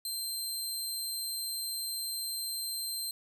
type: tone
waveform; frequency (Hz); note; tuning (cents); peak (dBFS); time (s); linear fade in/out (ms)
20% pulse; 4144; C8; -17; -28; 0.05-3.11; 2
effects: none